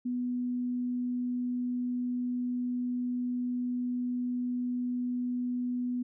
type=tone; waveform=sine; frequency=246.9 Hz; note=B3; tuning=in tune; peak=-29 dBFS; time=0.05-6.03 s; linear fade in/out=10 ms; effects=none